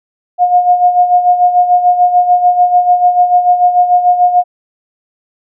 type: tone with tremolo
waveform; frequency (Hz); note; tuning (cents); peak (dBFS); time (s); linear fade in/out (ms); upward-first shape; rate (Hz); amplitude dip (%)
sine; 716; F5; +43; -3; 0.38-4.44; 50; sine; 6.8; 65
effects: none